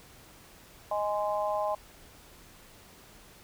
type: harmonic tone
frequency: 207.7 Hz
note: G#3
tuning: in tune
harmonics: 3 / 4 / 5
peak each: -30 / -32 / -34 dBFS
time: 0.91-1.75 s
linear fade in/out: 5 ms
effects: pink hiss -54 dBFS RMS until 3.43 s